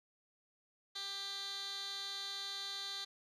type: tone with band-pass filter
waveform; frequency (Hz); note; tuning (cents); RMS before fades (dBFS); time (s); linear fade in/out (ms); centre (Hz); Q
15% pulse; 395.8; G4; +17; -43; 0.95-3.05; 10; 4000; 3.3
effects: none